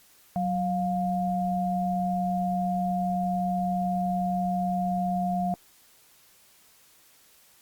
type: tone pair together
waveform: sine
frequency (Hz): 185.44 / 706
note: F#3 / F5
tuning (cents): +4 / +19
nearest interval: octave + major seventh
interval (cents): 2315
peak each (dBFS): -27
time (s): 0.36-5.54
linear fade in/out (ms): 0
effects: white hiss -58 dBFS RMS until 7.61 s + Opus 48 kbps